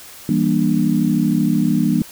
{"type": "chord", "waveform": "sine", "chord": "E half-diminished seventh", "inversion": "none", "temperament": "just", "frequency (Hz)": [164.81, 197.78, 237.3, 296.7], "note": ["E3", "G3", "Bb3", "D4"], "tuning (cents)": [0, 16, 31, 18], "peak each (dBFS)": [-20, -19, -18, -20], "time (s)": [0.29, 2.02], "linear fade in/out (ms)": 2, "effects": ["white hiss -39 dBFS RMS until 2.11 s"]}